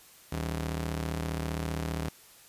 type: ring-modulated tone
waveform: sawtooth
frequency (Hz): 116.54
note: A#2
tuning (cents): 0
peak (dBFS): -24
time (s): 0.32-2.09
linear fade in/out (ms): 5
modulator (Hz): 40.7
effects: white hiss -55 dBFS RMS until 2.48 s + resampled to 32000 Hz